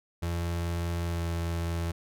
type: tone with pitch glide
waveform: 35% pulse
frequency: 85.3 to 84.37 Hz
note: F2 to E2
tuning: -40 to +41 cents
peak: -27 dBFS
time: 0.22-1.92 s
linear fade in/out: 10 ms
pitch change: -19 cents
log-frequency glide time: 1.07-1.23 s
effects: none